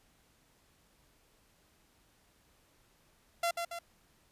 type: tone with echo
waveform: sawtooth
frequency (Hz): 684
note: F5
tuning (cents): -36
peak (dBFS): -25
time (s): 3.43-3.51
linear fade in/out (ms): 5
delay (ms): 140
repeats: 2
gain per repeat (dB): -5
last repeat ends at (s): 3.79
effects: pink hiss -68 dBFS RMS until 4.31 s + resampled to 32000 Hz